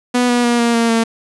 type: tone with pitch steps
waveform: sawtooth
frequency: 246.3 / 242.5 / 238.7 / 235 / 231.4 / 227.8 Hz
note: B3 / B3 / A#3 / A#3 / A#3 / A#3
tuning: -5 / -31 / +41 / +14 / -13 / -40 cents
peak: -8 dBFS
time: 0.14-1.04 s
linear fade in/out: 10 ms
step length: 150 ms
effects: resampled to 24000 Hz + 7-bit